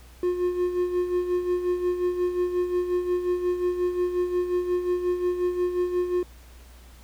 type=tone with tremolo; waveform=triangle; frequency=357.5 Hz; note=F4; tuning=41 cents sharp; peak=-18 dBFS; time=0.23-6.23 s; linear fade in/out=2 ms; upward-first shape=sine; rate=5.6 Hz; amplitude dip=60%; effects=added 60 Hz sine -46 dBFS peak until 7.03 s + pink hiss -54 dBFS RMS until 7.03 s